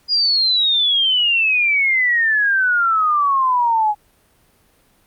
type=exponential sweep; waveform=sine; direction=down; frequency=4919 to 827 Hz; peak=-13 dBFS; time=0.08-3.95 s; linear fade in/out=50 ms; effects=pink hiss -57 dBFS RMS until 5.06 s + Opus 48 kbps